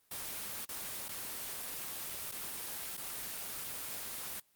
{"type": "noise with dropouts", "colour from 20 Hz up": "white", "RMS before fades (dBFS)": -41, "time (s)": [0.11, 4.4], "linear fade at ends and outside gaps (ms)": 5, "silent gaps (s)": [[0.652, 0.689], [1.084, 1.09], [2.315, 2.32], [2.969, 2.975]], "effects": ["white hiss -71 dBFS RMS until 4.55 s", "Opus 24 kbps"]}